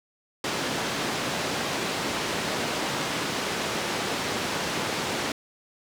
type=band-pass noise; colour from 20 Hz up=pink; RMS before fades=-29 dBFS; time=0.44-5.32 s; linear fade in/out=2 ms; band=190 to 6100 Hz; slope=12 dB/octave; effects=none